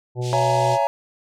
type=harmonic tone; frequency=123.47 Hz; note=B2; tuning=in tune; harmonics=1 / 3 / 4 / 5 / 6 / 7; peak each=-23 / -29 / -35 / -38 / -40 / -39 dBFS; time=0.15-0.78 s; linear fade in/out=50 ms
type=band-pass noise; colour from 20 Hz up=pink; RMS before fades=-37 dBFS; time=0.21-0.79 s; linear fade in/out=50 ms; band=2900 to 7700 Hz; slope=24 dB/octave
type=chord; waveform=triangle; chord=A# half-diminished seventh; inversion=first; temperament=just; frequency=559.4 / 671.3 / 839.1 / 932.3 Hz; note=C#5 / E5 / G#5 / A#5; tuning=+16 / +31 / +18 / 0 cents; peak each=-21 dBFS; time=0.33-0.87 s; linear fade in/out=0 ms
effects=none